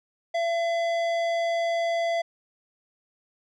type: tone with tanh clipping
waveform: sine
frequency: 675 Hz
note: E5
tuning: 41 cents sharp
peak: -25 dBFS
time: 0.34-2.22 s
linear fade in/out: 10 ms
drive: 14 dB
effects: none